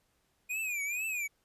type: tone with vibrato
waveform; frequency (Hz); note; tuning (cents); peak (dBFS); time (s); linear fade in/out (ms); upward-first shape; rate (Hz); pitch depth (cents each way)
square; 2440; D#7; -34; -33; 0.49-1.28; 20; triangle; 2.2; 160
effects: pink hiss -74 dBFS RMS until 1.44 s + resampled to 32000 Hz